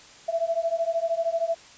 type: beating tone pair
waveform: sine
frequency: 659.3 / 672.3 Hz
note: E5 / E5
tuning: 0 / +34 cents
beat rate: 13 Hz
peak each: -26 dBFS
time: 0.28-1.55 s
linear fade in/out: 10 ms
effects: white hiss -49 dBFS RMS until 1.77 s + resampled to 16000 Hz